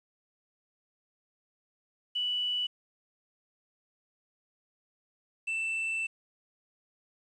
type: tone pair in turn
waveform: sine / triangle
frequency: 2960 / 2663 Hz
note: F#7 / E7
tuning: 0 / +17 cents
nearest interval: major second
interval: 183 cents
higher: first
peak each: -28 dBFS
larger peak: neither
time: 2.15-2.67 / 5.47-6.07 s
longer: second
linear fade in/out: 10 ms
effects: resampled to 22050 Hz + 10-bit